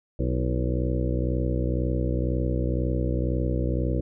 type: harmonic tone with a mistuned harmonic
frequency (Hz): 62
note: B1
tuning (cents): +7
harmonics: 1 / 2 / 3 / 4 / 5 / 6 / 7 / 8 / 9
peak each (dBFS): -26 / -28 / -34 / -34 / -32 / -38 / -38 / -34 / -37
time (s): 0.19-4.01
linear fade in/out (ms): 5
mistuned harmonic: 5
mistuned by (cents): +60
effects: none